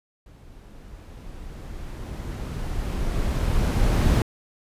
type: noise with level ramp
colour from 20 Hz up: brown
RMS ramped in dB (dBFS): -47 to -17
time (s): 0.26-4.22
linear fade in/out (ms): 2
effects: resampled to 32000 Hz